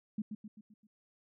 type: tone with echo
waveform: sine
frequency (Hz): 212.7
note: G#3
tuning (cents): +42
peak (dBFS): -32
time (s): 0.18-0.22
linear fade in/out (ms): 5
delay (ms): 130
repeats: 5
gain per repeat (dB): -6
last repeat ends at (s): 0.87
effects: none